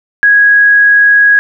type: tone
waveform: sine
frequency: 1657 Hz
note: G#6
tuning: 4 cents flat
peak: -3 dBFS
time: 0.23-1.39 s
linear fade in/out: 0 ms
effects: none